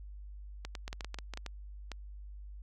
clicks, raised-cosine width 0.2 ms, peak -23 dBFS, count 12, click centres 0.65 / 0.752 / 0.879 / 0.929 / 1.008 / 1.046 / 1.144 / 1.187 / 1.337 / 1.374 / 1.463 / 1.917 s, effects added 50 Hz sine -44 dBFS peak until 2.62 s

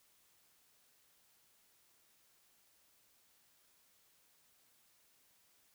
silence, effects white hiss -71 dBFS RMS until 5.74 s

